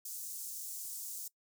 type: high-pass noise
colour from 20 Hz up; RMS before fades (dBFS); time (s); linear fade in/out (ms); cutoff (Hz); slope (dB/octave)
pink; -43; 0.05-1.28; 5; 6600; 24
effects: noise-tail reverb RT60 0.1 s tail -21 dB re dry